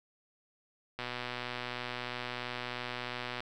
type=click train; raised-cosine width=0.3 ms; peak=-21 dBFS; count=298; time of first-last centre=0.99-3.405 s; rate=123 Hz; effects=none